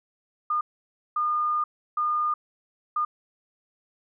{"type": "tone bursts at uneven times", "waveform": "sine", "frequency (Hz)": 1216, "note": "D#6", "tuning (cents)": -40, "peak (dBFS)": -22, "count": 4, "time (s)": [[0.5, 0.61], [1.16, 1.64], [1.97, 2.34], [2.96, 3.05]], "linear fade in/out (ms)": 5, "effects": []}